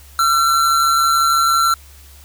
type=tone with amplitude modulation; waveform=square; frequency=1353 Hz; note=E6; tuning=45 cents sharp; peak=-11 dBFS; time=0.19-1.74 s; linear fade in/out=2 ms; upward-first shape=sine; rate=146 Hz; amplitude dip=40%; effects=added 70 Hz sine -41 dBFS peak until 2.24 s + white hiss -46 dBFS RMS until 2.24 s